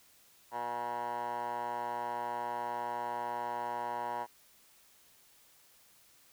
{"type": "tone with band-pass filter", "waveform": "10% pulse", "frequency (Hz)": 120, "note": "B2", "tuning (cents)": -49, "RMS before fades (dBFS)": -37, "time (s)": [0.51, 4.27], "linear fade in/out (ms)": 50, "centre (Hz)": 970, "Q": 7.2, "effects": ["white hiss -63 dBFS RMS until 6.32 s"]}